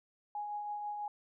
sine tone with tremolo, 830.6 Hz, G#5, in tune, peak -35 dBFS, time 0.35-1.08 s, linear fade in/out 2 ms, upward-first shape triangle, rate 6.1 Hz, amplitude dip 35%, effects none

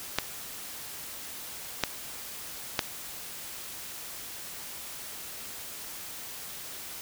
clicks, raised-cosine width 0.2 ms, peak -6 dBFS, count 3, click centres 0.186 / 1.837 / 2.792 s, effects white hiss -41 dBFS RMS until 7.01 s

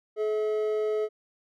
triangle tone pair together, 428.1 / 646 Hz, A4 / E5, -47 / -35 cents, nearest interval perfect fifth, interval 712 cents, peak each -23 / -33 dBFS, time 0.16-1.09 s, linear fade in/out 50 ms, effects none

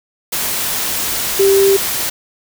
sine tone in noise, 392 Hz, G4, in tune, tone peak -8 dBFS, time 1.39-1.77 s, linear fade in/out 10 ms, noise white, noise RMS -19 dBFS, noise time 0.32-2.1 s, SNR +8 dB, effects none

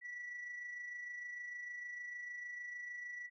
sine tone with amplitude modulation, 1952 Hz, B6, 21 cents flat, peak -40 dBFS, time 0.01-3.3 s, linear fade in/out 50 ms, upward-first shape sine, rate 26.6 Hz, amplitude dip 45%, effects tanh soft clip ceiling -40 dBFS

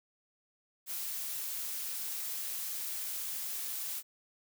blue noise, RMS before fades -38 dBFS, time 0.86-4.03 s, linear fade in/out 50 ms, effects none

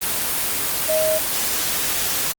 sine tone in noise, 627 Hz, D#5, 13 cents sharp, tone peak -17 dBFS, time 0.88-1.19 s, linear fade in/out 20 ms, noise white, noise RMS -22 dBFS, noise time 0.01-2.33 s, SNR +2 dB, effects Opus 24 kbps

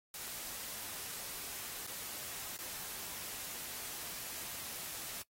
white noise with dropouts, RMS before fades -44 dBFS, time 0.14-5.22 s, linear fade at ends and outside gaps 2 ms, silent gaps 1.868-1.873 / 2.568-2.588 s, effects noise-tail reverb RT60 0.1 s tail -20 dB re dry + AAC 48 kbps

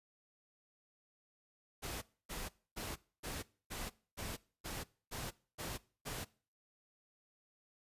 pink noise bursts, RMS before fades -43 dBFS, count 10, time 1.82-6.25 s, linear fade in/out 20 ms, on 200 ms, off 270 ms, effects noise-tail reverb RT60 0.4 s tail -21 dB re dry + resampled to 32000 Hz

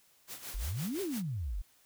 white noise with tremolo, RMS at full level -42 dBFS, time 0.27-1.23 s, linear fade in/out 50 ms, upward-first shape sine, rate 5.8 Hz, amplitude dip 70%
sine exponential two-way sweep, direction up then down, 38.89 to 415.3 to 38.89 Hz, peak -33 dBFS, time 0.54-1.62 s, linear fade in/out 10 ms, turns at 1.01 s
effects white hiss -66 dBFS RMS until 1.85 s

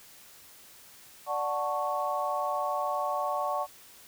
sine chord, D major seventh, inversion none, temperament equal, 587.3 / 740 / 880 / 1108.7 Hz, D5 / F#5 / A5 / C#6, 0 / 0 / 0 / 0 cents, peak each -33 / -33 / -35 / -32 dBFS, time 1.26-3.67 s, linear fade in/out 50 ms, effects white hiss -53 dBFS RMS until 4.07 s

